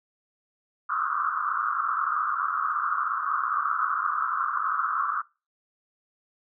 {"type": "band-pass noise", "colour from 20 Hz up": "white", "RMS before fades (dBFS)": -27, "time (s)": [0.89, 5.22], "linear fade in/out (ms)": 10, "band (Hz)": [1100, 1400], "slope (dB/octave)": 96, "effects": ["noise-tail reverb RT60 0.3 s tail -23 dB re dry"]}